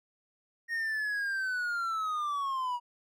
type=linear sweep; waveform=triangle; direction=down; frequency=1864.7 to 954 Hz; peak=-28 dBFS; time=0.68-2.8 s; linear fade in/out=50 ms; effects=none